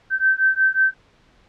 sine beating tone pair, 1546 / 1551.5 Hz, G6 / G6, -24 / -18 cents, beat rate 5.5 Hz, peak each -18 dBFS, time 0.1-0.94 s, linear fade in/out 50 ms, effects pink hiss -56 dBFS RMS until 1.48 s + low-pass 4000 Hz 12 dB/octave

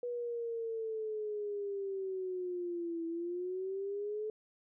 sine linear two-way sweep, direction down then up, 487.7 to 329.6 to 433.5 Hz, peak -35 dBFS, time 0.03-4.3 s, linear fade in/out 2 ms, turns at 3.06 s, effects none

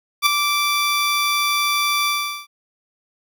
15% pulse tone with ADSR envelope, 1168 Hz, D6, 10 cents flat, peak -4 dBFS, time 0.22-2.47 s, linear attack 43 ms, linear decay 7 ms, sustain -7 dB, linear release 400 ms, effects none

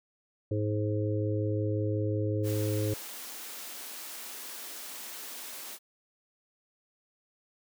harmonic tone, 105.5 Hz, G#2, 28 cents sharp, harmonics 1 / 3 / 4 / 5, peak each -29 / -34 / -35 / -36 dBFS, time 0.51-2.94 s, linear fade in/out 5 ms
white high-pass noise, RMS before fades -42 dBFS, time 2.43-5.79 s, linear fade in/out 50 ms, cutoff 230 Hz, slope 24 dB/octave
effects none

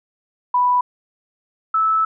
sine tone pair in turn, 987.8 / 1308.2 Hz, B5 / E6, 0 / -14 cents, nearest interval perfect fourth, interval 486 cents, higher second, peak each -13 / -14 dBFS, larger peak first, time 0.54-0.81 / 1.74-2.05 s, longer second, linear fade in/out 5 ms, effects none

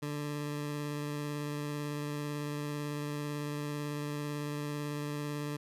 20% pulse tone with vibrato, 147 Hz, D3, 2 cents sharp, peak -30 dBFS, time 0.02-5.57 s, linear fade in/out 10 ms, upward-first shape square, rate 18 Hz, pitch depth 10 cents each way, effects resampled to 32000 Hz + 12-bit

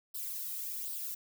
violet noise with flanger, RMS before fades -39 dBFS, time 0.14-1.15 s, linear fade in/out 10 ms, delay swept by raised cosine 0.21 to 1.61 ms, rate 1.3 Hz, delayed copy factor +0.55, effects none

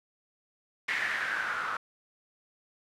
blue noise with low-pass filter sweep, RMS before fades -32 dBFS, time 0.88-1.77 s, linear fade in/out 5 ms, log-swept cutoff 2000 to 1300 Hz, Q 5.3, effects none

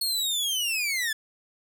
sawtooth linear sweep, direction down, 4363 to 1700 Hz, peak -22 dBFS, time 0.01-1.13 s, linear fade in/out 5 ms, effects none

